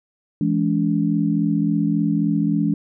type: tone cluster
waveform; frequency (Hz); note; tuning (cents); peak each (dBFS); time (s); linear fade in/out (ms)
sine; 166.9 / 210.5 / 285.7; E3 / G#3 / D4; +22 / +24 / -48; -21; 0.41-2.74; 2
effects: none